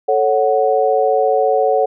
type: chord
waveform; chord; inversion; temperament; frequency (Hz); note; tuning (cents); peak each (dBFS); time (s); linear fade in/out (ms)
sine; F# minor; first; equal; 440 / 554.4 / 740; A4 / C#5 / F#5; 0 / 0 / 0; -16; 0.08-1.86; 10
effects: none